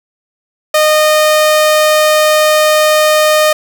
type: tone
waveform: sawtooth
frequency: 614 Hz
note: D#5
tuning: 23 cents flat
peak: -3 dBFS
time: 0.74-3.53 s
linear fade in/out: 5 ms
effects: none